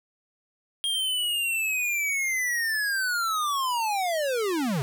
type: linear sweep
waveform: square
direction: down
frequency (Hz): 3239 to 123.6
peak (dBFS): -25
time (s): 0.84-4.82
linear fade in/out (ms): 0
effects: none